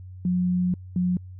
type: tone pair in turn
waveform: sine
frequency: 180 / 180 Hz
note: F#3 / F#3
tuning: -47 / -47 cents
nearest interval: unison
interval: 0 cents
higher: neither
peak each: -20 dBFS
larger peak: neither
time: 0.25-0.74 / 0.96-1.17 s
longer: first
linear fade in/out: 2 ms
effects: added 92 Hz sine -38 dBFS peak until 1.39 s